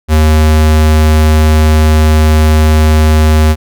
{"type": "tone", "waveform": "square", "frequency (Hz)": 77.6, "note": "D#2", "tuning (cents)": -4, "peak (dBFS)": -5, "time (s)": [0.08, 3.56], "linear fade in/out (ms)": 50, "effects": []}